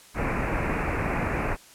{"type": "low-pass noise", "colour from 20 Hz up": "pink", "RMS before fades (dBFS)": -27, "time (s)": [0.14, 1.57], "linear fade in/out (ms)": 50, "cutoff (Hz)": 2600, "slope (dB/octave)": 96, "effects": ["white hiss -51 dBFS RMS until 1.74 s", "low-pass 11000 Hz 12 dB/octave"]}